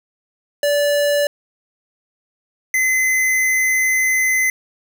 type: tone pair in turn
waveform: square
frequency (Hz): 580 / 2043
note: D5 / C7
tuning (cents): -22 / -42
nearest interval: octave + minor seventh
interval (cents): 2180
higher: second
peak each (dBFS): -15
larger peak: neither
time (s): 0.63-1.27 / 2.74-4.5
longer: second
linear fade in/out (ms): 2
effects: none